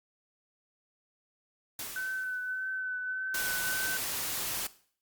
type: noise with exponential decay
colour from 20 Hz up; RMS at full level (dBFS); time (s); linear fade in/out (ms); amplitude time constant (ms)
white; -37; 1.79-2.81; 2; 220
type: tone with vibrato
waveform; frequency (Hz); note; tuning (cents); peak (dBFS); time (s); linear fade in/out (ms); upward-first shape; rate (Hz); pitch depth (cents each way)
sine; 1516; F#6; +42; -32; 1.96-3.97; 2; triangle; 1.7; 22
type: noise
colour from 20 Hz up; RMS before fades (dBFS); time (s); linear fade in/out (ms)
white; -34; 3.34-4.67; 5
effects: noise-tail reverb RT60 0.5 s tail -17 dB re dry + Opus 48 kbps